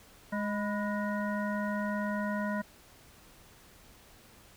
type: harmonic tone with a mistuned harmonic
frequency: 207.7 Hz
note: G#3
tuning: in tune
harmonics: 1 / 3 / 5 / 7 / 9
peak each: -32 / -37 / -39 / -40 / -42 dBFS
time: 0.32-2.62 s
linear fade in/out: 10 ms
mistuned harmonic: 5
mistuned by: -78 cents
effects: pink hiss -57 dBFS RMS until 4.56 s